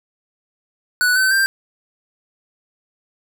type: tone with pitch steps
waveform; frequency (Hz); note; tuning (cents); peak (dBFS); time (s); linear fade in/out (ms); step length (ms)
square; 1480 / 1528.7 / 1578.9; F#6 / G6 / G6; 0 / -44 / +12; -14; 1.01-1.46; 0; 150
effects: none